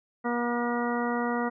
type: harmonic tone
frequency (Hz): 239.5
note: A#3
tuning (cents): +47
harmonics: 1 / 2 / 3 / 4 / 5 / 6 / 8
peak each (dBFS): -29 / -32 / -34 / -35 / -36 / -37 / -38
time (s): 0.24-1.5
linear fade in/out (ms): 20
effects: none